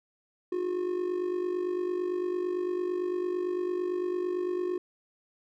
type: tone with amplitude modulation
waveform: triangle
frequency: 360 Hz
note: F#4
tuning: 47 cents flat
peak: -23 dBFS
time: 0.52-4.78 s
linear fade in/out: 5 ms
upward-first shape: sine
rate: 48.9 Hz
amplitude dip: 65%
effects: none